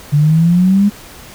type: exponential sweep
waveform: sine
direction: up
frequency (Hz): 143.3 to 207.7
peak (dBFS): -7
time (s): 0.12-0.9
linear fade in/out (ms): 20
effects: pink hiss -36 dBFS RMS until 1.34 s